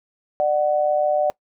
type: tone pair together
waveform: sine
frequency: 597.4 / 744 Hz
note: D5 / F#5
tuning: +29 / +9 cents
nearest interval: major third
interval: 380 cents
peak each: -18 / -21 dBFS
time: 0.4-1.3 s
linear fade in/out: 0 ms
effects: noise-tail reverb RT60 0.1 s tail -22 dB re dry